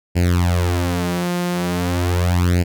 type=tone with flanger; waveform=sawtooth; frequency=88.3 Hz; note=F2; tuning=20 cents sharp; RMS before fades=-18 dBFS; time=0.15-2.64 s; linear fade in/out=20 ms; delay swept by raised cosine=0.41 to 5.71 ms; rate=0.4 Hz; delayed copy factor=+1; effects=none